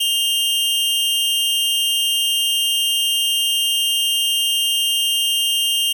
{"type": "tone pair together", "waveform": "45% pulse", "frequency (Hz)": [2828, 3160], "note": ["F7", "G7"], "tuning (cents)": [21, 13], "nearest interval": "major second", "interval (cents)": 192, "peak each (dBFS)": -19, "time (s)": [0, 5.93], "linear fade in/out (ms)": 10, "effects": []}